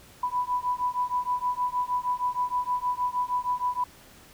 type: beating tone pair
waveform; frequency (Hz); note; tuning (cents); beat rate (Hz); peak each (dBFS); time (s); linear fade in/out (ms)
sine; 987.8 / 994.2; B5 / B5; 0 / +11; 6.4; -28; 0.23-3.84; 5
effects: pink hiss -52 dBFS RMS until 4.33 s